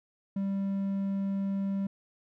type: tone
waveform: triangle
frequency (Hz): 196.2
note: G3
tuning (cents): +2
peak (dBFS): -26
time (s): 0.36-1.87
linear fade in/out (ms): 5
effects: none